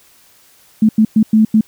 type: tone bursts at uneven times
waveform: sine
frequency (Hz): 217.9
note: A3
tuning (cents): -17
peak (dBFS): -6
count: 5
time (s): 0.82-0.89 / 0.98-1.05 / 1.16-1.23 / 1.33-1.45 / 1.54-1.61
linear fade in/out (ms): 5
effects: white hiss -49 dBFS RMS until 1.67 s

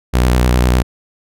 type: tone with vibrato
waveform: sawtooth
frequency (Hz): 61.74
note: B1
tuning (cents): 0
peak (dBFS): -6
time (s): 0.13-0.83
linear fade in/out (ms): 20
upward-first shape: sine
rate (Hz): 10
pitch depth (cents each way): 41
effects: none

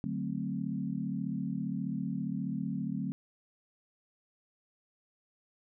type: chord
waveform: sine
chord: D dominant seventh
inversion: none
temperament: equal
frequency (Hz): 146.83 / 185 / 220 / 261.6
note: D3 / F#3 / A3 / C4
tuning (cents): 0 / 0 / 0 / 0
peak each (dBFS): -39 / -36 / -37 / -38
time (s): 0.04-3.12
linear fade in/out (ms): 0
effects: none

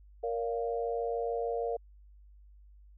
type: chord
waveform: sine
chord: Bb major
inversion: none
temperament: equal with one note detuned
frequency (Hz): 466.2 / 572.6 / 698.5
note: Bb4 / D5 / F5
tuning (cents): 0 / -44 / 0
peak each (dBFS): -32 / -38 / -36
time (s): 0.23-1.77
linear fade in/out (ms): 10
effects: added 50 Hz sine -53 dBFS peak until 2.97 s

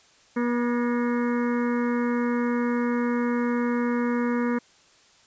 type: harmonic tone with a mistuned harmonic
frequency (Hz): 240.9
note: B3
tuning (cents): -43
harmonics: 1 / 2 / 4 / 5 / 6 / 7 / 8 / 9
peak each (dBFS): -23 / -29 / -35 / -37 / -39 / -40 / -41 / -42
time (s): 0.36-4.59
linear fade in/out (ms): 10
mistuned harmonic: 8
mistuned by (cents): -66
effects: white hiss -57 dBFS RMS until 5.26 s + resampled to 16000 Hz

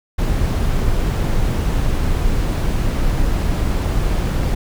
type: noise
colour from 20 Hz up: brown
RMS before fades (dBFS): -17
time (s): 0.18-4.55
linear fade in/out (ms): 10
effects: none

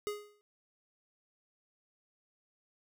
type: tone with exponential decay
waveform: square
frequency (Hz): 415.3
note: G#4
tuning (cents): 0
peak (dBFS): -32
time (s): 0.07-0.41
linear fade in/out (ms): 0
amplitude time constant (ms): 72
effects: none

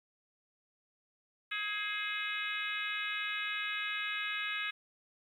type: harmonic tone with a mistuned harmonic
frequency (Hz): 422.9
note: G#4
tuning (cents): +31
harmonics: 3 / 4 / 5 / 6 / 7 / 8 / 9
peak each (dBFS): -44 / -39 / -40 / -39 / -45 / -47 / -45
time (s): 1.51-4.71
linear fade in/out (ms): 10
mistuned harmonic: 4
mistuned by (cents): -44
effects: 11-bit

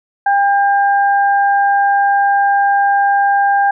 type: tone pair together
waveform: sine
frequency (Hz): 800.9 / 1600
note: G5 / G6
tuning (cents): +37 / +35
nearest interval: octave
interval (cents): 1198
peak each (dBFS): -10 / -17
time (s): 0.26-3.71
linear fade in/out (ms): 5
effects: none

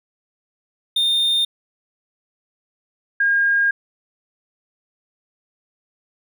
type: tone pair in turn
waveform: triangle / sine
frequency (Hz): 3636 / 1619.7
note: A#7 / G#6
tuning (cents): -44 / -44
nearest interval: octave + major second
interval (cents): 1400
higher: first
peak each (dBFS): -14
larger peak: neither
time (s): 0.96-1.45 / 3.2-3.71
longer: second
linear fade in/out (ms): 5
effects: none

